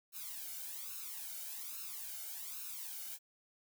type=noise with flanger; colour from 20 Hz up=blue; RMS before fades=-45 dBFS; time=0.12-3.19 s; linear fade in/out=50 ms; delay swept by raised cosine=0.75 to 1.37 ms; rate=1.2 Hz; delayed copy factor=+0.9; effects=none